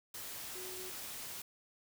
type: tone in noise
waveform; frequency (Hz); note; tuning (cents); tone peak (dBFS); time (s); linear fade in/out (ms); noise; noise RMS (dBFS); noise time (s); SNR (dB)
sine; 370; F#4; 0; -48; 0.55-0.9; 5; white; -45; 0.14-1.42; -6
effects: none